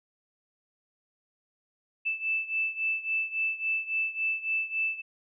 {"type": "beating tone pair", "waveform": "sine", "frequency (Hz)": [2637, 2640.6], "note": ["E7", "E7"], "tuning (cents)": [0, 2], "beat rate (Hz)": 3.6, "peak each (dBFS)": [-29, -32], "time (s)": [2.05, 5.02], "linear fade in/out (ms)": 20, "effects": []}